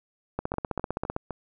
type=two click trains; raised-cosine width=1 ms; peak=-14 / -19 dBFS; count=13 / 4; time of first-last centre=0.39-1.164 / 0.54-1.307 s; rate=15.5 / 3.91 Hz; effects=none